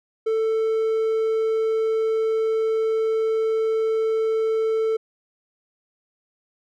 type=tone; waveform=triangle; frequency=443.3 Hz; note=A4; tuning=13 cents sharp; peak=-17 dBFS; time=0.26-4.97 s; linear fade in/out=10 ms; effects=none